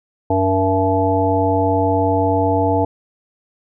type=harmonic tone with a mistuned harmonic; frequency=95.7 Hz; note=G2; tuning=41 cents flat; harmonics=1 / 3 / 5 / 7 / 9; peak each=-20 / -20 / -20 / -20 / -20 dBFS; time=0.3-2.85 s; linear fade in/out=5 ms; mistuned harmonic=5; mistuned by=-29 cents; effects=none

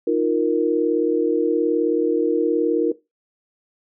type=chord; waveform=sine; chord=Eb suspended second; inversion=none; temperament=just; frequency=311.1 / 350 / 466.7 Hz; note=Eb4 / F4 / Bb4; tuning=0 / +4 / +2 cents; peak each=-22 / -21 / -19 dBFS; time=0.07-2.92 s; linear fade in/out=5 ms; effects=noise-tail reverb RT60 0.2 s tail -17 dB re dry

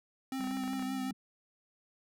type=tone with vibrato; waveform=square; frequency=261.6 Hz; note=C4; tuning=in tune; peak=-35 dBFS; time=0.32-1.11 s; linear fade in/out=2 ms; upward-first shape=triangle; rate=5.3 Hz; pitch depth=31 cents each way
type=tone; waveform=sine; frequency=200 Hz; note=G3; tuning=35 cents sharp; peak=-40 dBFS; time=0.39-1.13 s; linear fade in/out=10 ms
type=clicks; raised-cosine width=0.5 ms; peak=-32 dBFS; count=10; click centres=0.408 / 0.442 / 0.473 / 0.511 / 0.57 / 0.637 / 0.678 / 0.733 / 0.795 / 0.825 s
effects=none

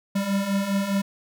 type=beating tone pair; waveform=square; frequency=194.2 / 199.1 Hz; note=G3 / G3; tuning=-16 / +27 cents; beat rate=4.9 Hz; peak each=-29 / -24 dBFS; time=0.15-1.02 s; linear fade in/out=10 ms; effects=none

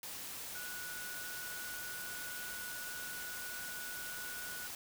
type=tone in noise; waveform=sine; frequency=1468 Hz; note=F#6; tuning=14 cents flat; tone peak=-45 dBFS; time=0.55-4.67 s; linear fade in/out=2 ms; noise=white; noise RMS=-45 dBFS; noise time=0.03-4.75 s; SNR=-3 dB; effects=none

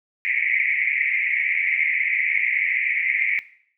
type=band-pass noise; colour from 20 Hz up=white; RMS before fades=-22 dBFS; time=0.25-3.39 s; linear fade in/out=0 ms; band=2000 to 2300 Hz; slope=96 dB/octave; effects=noise-tail reverb RT60 0.6 s tail -17 dB re dry

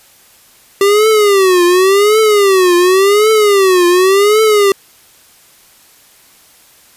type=tone with vibrato; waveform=square; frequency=392 Hz; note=G4; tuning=in tune; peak=-7 dBFS; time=0.81-4.72 s; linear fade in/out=2 ms; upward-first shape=triangle; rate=0.9 Hz; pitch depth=210 cents each way; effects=white hiss -45 dBFS RMS until 6.96 s + resampled to 32000 Hz

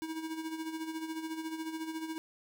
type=tone with tremolo; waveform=square; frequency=320 Hz; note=D#4; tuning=49 cents sharp; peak=-35 dBFS; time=0.02-2.18 s; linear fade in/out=0 ms; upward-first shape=sine; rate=14 Hz; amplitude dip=60%; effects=none

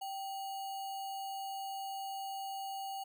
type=tone with sample-and-hold; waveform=sine; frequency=780 Hz; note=G5; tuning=9 cents flat; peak=-38 dBFS; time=0.01-3.04 s; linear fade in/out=10 ms; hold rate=3675 Hz; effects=none

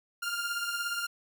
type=beating tone pair; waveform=sawtooth; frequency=1396.9 / 1413.9 Hz; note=F6 / F6; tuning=0 / +21 cents; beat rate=17 Hz; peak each=-29 / -33 dBFS; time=0.22-1.07 s; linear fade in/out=10 ms; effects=none

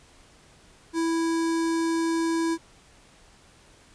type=tone with notch filter; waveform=square; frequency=329.6 Hz; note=E4; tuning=in tune; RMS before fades=-25 dBFS; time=0.93-2.58 s; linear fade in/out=50 ms; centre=2800 Hz; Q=1.7; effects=pink hiss -55 dBFS RMS until 3.94 s + resampled to 22050 Hz

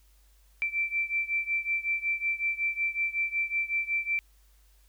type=beating tone pair; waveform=sine; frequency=2338 / 2343.4 Hz; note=D7 / D7; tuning=-8 / -4 cents; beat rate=5.4 Hz; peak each=-29 / -31 dBFS; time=0.62-4.19 s; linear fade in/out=0 ms; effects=added 50 Hz sine -58 dBFS peak until 4.88 s + white hiss -67 dBFS RMS until 4.88 s

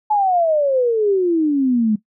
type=exponential sweep; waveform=sine; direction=down; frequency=864 to 207.7 Hz; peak=-13 dBFS; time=0.1-1.96 s; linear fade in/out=10 ms; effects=noise-tail reverb RT60 0.1 s tail -17 dB re dry

